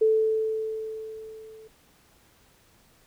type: tone with level ramp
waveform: sine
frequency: 439 Hz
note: A4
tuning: 4 cents flat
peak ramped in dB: -16 to -45 dBFS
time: 0.01-1.68 s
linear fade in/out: 10 ms
effects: pink hiss -60 dBFS RMS until 3.06 s